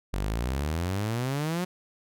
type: exponential sweep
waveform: sawtooth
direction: up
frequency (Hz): 45.86 to 185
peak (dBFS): -23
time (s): 0.13-1.65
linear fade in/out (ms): 10
effects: none